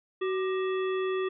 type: harmonic tone with a mistuned harmonic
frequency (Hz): 376.1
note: F#4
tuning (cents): +28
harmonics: 1 / 3 / 5 / 7 / 9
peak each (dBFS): -27 / -37 / -41 / -44 / -46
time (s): 0.21-1.29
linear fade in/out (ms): 10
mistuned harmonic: 3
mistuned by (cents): +87
effects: none